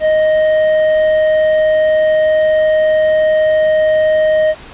sine tone with tanh clipping, 622.3 Hz, D#5, in tune, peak -10 dBFS, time 0-4.55 s, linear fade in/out 50 ms, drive 7 dB, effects pink hiss -35 dBFS RMS until 4.73 s + resampled to 8000 Hz

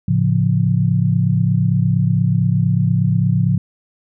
sine chord, A augmented, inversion none, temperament equal, 110 / 138.59 / 174.61 Hz, A2 / C#3 / E#3, 0 / 0 / 0 cents, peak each -17 dBFS, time 0.08-3.58 s, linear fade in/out 5 ms, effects none

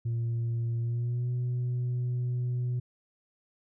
sine tone with pitch glide, 116.54 to 123.47 Hz, A#2 to B2, 0 to 0 cents, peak -25 dBFS, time 0.05-2.8 s, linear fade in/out 10 ms, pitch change +100 cents, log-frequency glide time 0.8-1.31 s, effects tanh soft clip ceiling -26 dBFS

